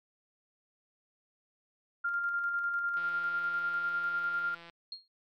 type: tone with tremolo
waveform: sine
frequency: 1396.9 Hz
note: F6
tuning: in tune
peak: -28 dBFS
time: 2.04-4.55 s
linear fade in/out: 10 ms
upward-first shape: square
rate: 10 Hz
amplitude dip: 30%
type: click train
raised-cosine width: 0.3 ms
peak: -34 dBFS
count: 293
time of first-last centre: 2.97-4.698 s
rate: 169 Hz
type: tone with exponential decay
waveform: sine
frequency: 4259 Hz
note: C8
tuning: 30 cents sharp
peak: -35 dBFS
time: 4.92-5.08 s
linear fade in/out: 2 ms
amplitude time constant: 33 ms
effects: MP3 96 kbps